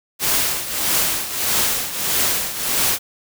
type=noise with tremolo; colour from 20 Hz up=white; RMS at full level=-17 dBFS; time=0.19-2.99 s; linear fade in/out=50 ms; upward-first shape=triangle; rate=1.6 Hz; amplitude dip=75%; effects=none